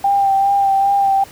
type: tone with vibrato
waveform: sine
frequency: 790 Hz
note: G5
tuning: 13 cents sharp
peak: -11 dBFS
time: 0.04-1.24 s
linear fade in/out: 5 ms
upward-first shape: sine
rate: 2.5 Hz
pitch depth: 22 cents each way
effects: pink hiss -40 dBFS RMS until 1.31 s + high-pass 60 Hz 12 dB/octave